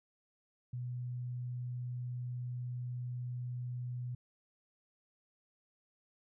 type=tone; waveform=sine; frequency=123.47 Hz; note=B2; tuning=in tune; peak=-37 dBFS; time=0.73-4.15 s; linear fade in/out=5 ms; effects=none